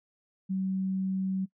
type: tone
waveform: sine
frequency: 190 Hz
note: F#3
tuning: 46 cents sharp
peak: -27 dBFS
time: 0.49-1.46 s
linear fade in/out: 20 ms
effects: noise-tail reverb RT60 0.1 s tail -22 dB re dry